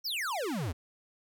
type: exponential sweep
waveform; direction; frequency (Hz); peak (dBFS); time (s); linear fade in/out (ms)
square; down; 5790 to 73.42; -32; 0.04-0.73; 20
effects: none